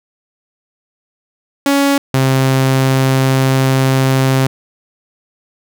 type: tone pair in turn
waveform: sawtooth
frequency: 279.8 / 132.74 Hz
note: C#4 / C3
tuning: +16 / +25 cents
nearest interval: octave + minor second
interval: 1291 cents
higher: first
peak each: -6 dBFS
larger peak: neither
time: 1.66-1.98 / 2.14-4.47 s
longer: second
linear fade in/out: 2 ms
effects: none